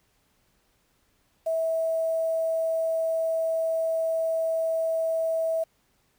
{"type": "tone with quantisation", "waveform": "sine", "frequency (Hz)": 651, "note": "E5", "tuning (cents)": -22, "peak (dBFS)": -23, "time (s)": [1.46, 5.64], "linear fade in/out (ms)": 10, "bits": 8, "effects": ["pink hiss -68 dBFS RMS until 6.18 s"]}